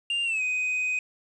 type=tone with pitch glide; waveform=triangle; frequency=2794 to 2504 Hz; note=F7 to D#7; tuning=0 to +10 cents; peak=-23 dBFS; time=0.1-0.99 s; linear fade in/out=2 ms; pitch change=-190 cents; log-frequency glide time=0.24-0.42 s; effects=resampled to 22050 Hz + 9-bit